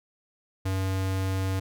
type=tone; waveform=square; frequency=95.2 Hz; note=F#2; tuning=50 cents sharp; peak=-26 dBFS; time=0.65-1.6 s; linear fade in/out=10 ms; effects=none